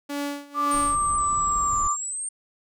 sawtooth tone with tremolo, 286 Hz, D4, 46 cents flat, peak -22 dBFS, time 0.09-0.96 s, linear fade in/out 10 ms, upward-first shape sine, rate 1.9 Hz, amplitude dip 90%
sine tone with vibrato, 1174.7 Hz, D6, in tune, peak -21 dBFS, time 0.54-1.97 s, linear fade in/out 50 ms, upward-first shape triangle, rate 5.2 Hz, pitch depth 8 cents each way
sine exponential two-way sweep, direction down then up, 8770 to 7160 to 8770 Hz, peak -28 dBFS, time 0.71-2.29 s, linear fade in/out 5 ms, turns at 1.88 s
brown noise, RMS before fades -36 dBFS, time 0.73-1.88 s, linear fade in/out 5 ms
effects none

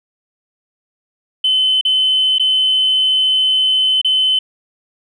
sine tone with dropouts, 3047 Hz, G7, 50 cents flat, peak -10 dBFS, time 1.44-4.39 s, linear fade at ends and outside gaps 5 ms, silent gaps 1.812-1.85 / 2.384-2.396 / 4.015-4.046 s, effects tanh soft clip ceiling -6 dBFS

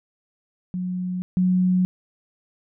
sine tone pair in turn, 181.9 / 183.06 Hz, F#3 / F#3, -29 / -18 cents, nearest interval unison, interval 11 cents, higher second, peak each -24 / -16 dBFS, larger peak second, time 0.74-1.22 / 1.37-1.85 s, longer neither, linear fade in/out 0 ms, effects none

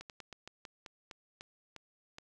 slowing click train, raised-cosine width 0.2 ms, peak -29 dBFS, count 11, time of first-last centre 0.01-2.184 s, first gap 88 ms, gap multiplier 1.19, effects none

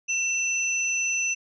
sine tone pair together, 2688 / 6010 Hz, E7 / F#8, +33 / +26 cents, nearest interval octave + major second, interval 1393 cents, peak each -25 / -27 dBFS, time 0.08-1.35 s, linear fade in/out 20 ms, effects none

